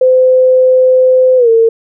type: tone with pitch glide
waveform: sine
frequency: 513 to 454.4 Hz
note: C5 to A#4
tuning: -34 to -44 cents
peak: -4 dBFS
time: 0.01-1.69 s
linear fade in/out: 5 ms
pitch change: -210 cents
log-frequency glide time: 1.37-1.49 s
effects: none